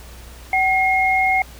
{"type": "tone pair together", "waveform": "sine", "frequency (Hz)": [759, 2148], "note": ["F#5", "C7"], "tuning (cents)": [44, 45], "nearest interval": "octave + tritone", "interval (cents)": 1801, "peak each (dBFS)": -17, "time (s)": [0.53, 1.42], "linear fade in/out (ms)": 2, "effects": ["added 60 Hz sine -38 dBFS peak until 1.59 s", "pink hiss -43 dBFS RMS until 1.59 s"]}